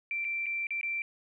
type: tone with dropouts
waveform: sine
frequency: 2349 Hz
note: D7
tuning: in tune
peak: -30 dBFS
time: 0.11-1.02 s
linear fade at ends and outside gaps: 1 ms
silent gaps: 0.245-0.249 / 0.459-0.465 / 0.669-0.706 / 0.812-0.831 s
effects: 12-bit